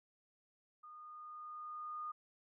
sine tone with level ramp, 1225 Hz, D#6, 27 cents flat, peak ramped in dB -52 to -40 dBFS, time 0.83-2.12 s, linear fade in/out 10 ms, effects none

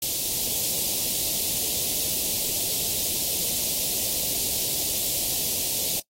white band-stop noise, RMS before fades -26 dBFS, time 0.02-6 s, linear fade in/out 5 ms, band 660 to 3000 Hz, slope 24 dB/octave, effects noise-tail reverb RT60 0.1 s tail -20 dB re dry + AAC 48 kbps

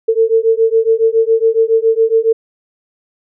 sine beating tone pair, 446.5 / 453.7 Hz, A4 / A#4, +25 / -47 cents, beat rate 7.2 Hz, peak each -12 dBFS, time 0.08-2.33 s, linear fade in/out 10 ms, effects none

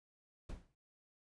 brown noise with exponential decay, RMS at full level -42 dBFS, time 0.49-0.75 s, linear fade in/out 5 ms, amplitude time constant 56 ms, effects resampled to 22050 Hz

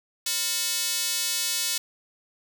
square tone with high-pass filter, 200 Hz, G3, 35 cents sharp, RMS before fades -27 dBFS, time 0.26-1.78 s, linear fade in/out 5 ms, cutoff 4400 Hz, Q 0.94, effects none

